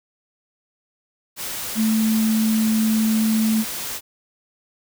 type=tone in noise; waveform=sine; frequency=220 Hz; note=A3; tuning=in tune; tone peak=-16 dBFS; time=1.75-3.65 s; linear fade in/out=50 ms; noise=white; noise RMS=-29 dBFS; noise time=1.36-4.01 s; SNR=+10 dB; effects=none